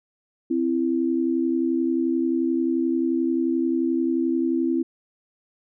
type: tone pair together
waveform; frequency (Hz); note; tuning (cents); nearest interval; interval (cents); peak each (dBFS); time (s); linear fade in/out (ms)
sine; 261.6 / 333; C4 / E4; 0 / +18; major third; 418; -23 / -22; 0.5-4.83; 10
effects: none